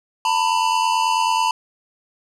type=tone pair together; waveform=square; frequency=898.6 / 987.8 Hz; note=A5 / B5; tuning=+36 / 0 cents; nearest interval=major second; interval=164 cents; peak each=-20 dBFS; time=0.25-1.51 s; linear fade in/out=2 ms; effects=low-pass 8000 Hz 12 dB/octave